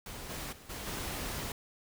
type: noise with level steps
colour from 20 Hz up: pink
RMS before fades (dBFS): -44 / -40 / -53 / -41 / -38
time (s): 0.06-1.52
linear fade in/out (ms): 2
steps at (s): 0.29 / 0.52 / 0.69 / 0.86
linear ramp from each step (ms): 10
effects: none